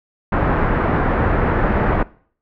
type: low-pass noise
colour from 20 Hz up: pink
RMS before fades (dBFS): -17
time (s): 0.32-2.03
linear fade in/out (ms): 5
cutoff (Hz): 1700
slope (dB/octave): 24
effects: noise-tail reverb RT60 0.5 s tail -21 dB re dry